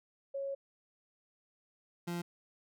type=tone pair in turn; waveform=sine / 30% pulse; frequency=551 / 172.95 Hz; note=C#5 / F3; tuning=-11 / -17 cents; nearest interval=octave + minor sixth; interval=2006 cents; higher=first; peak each=-35 / -33 dBFS; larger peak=second; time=0.34-0.55 / 2.07-2.22 s; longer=first; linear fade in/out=10 ms; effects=none